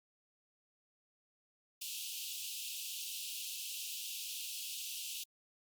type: high-pass noise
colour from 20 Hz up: pink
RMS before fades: -43 dBFS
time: 1.81-5.24 s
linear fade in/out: 10 ms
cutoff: 2600 Hz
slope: 96 dB/octave
effects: Opus 48 kbps